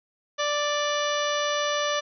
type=harmonic tone; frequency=587.3 Hz; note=D5; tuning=in tune; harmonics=1 / 2 / 3 / 4 / 5 / 6 / 7 / 8 / 9 / 10; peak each=-27 / -29 / -32 / -38 / -34 / -34 / -41 / -42 / -46 / -36 dBFS; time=0.38-2.01 s; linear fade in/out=20 ms; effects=none